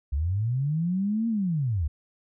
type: linear two-way sweep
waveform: sine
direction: up then down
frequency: 64.7 to 233.1 to 67.2 Hz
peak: -23 dBFS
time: 0.12-1.88 s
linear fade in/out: 10 ms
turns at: 1.28 s
effects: none